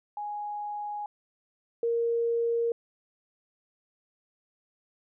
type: tone pair in turn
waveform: sine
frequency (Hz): 830.6 / 466.2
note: G#5 / A#4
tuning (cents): 0 / 0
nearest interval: minor seventh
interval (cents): 1000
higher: first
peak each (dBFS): -32 / -24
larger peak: second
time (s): 0.17-1.06 / 1.83-2.72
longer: neither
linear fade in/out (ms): 2
effects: none